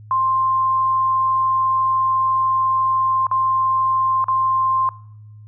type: tone with dropouts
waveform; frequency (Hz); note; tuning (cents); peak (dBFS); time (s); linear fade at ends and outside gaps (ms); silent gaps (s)
sine; 1051; C6; +7; -15; 0.11-4.89; 1; 3.268-3.313 / 4.242-4.283
effects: noise-tail reverb RT60 0.8 s tail -21 dB re dry + added 106 Hz sine -38 dBFS peak until 5.47 s